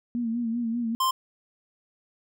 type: tone with vibrato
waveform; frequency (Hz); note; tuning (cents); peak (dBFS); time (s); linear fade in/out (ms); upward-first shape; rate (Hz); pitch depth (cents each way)
sine; 233.1; A#3; 0; -25; 0.15-0.95; 0; sine; 5.1; 63
type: tone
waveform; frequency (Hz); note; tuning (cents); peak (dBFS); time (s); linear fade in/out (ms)
square; 1046.5; C6; 0; -22; 1-1.11; 5
effects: none